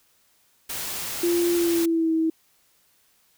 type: noise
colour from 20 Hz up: white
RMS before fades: -31 dBFS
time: 0.69-1.86 s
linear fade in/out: 10 ms
type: tone with pitch glide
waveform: sine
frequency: 345.5 to 322.4 Hz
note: F4 to E4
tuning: -19 to -38 cents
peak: -19 dBFS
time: 1.23-2.3 s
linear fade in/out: 5 ms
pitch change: -119 cents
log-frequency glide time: 1.56-2.12 s
effects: white hiss -63 dBFS RMS until 3.37 s